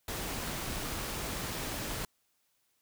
pink noise, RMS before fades -37 dBFS, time 0.08-2.05 s, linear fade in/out 2 ms, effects white hiss -75 dBFS RMS until 2.81 s

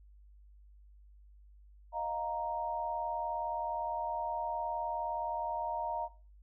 sine chord, Eb suspended second, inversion none, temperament equal with one note detuned, 622.3 / 701.7 / 932.3 Hz, Eb5 / F5 / Bb5, 0 / +8 / 0 cents, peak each -40 / -39 / -35 dBFS, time 1.92-6.09 s, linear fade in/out 50 ms, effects noise-tail reverb RT60 0.4 s tail -20 dB re dry + added 50 Hz sine -55 dBFS peak until 6.42 s

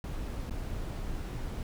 brown noise with dropouts, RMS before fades -36 dBFS, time 0.04-1.63 s, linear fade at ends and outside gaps 1 ms, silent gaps 0.497-0.508 s, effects none

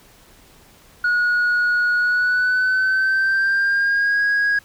sine tone with pitch glide, 1452 to 1648.8 Hz, F#6 to G#6, -33 to -13 cents, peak -13 dBFS, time 1.04-4.59 s, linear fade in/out 5 ms, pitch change +220 cents, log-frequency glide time 1.97-4.22 s, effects tanh soft clip ceiling -14 dBFS + pink hiss -50 dBFS RMS until 4.64 s

